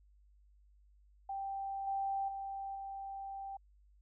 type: tone with level steps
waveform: sine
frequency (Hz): 784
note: G5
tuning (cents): 0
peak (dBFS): -37 / -33 / -39 / -41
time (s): 1.29-3.57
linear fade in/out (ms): 5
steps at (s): 1.87 / 2.28 / 2.75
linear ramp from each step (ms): 5
effects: added 50 Hz sine -62 dBFS peak until 4.01 s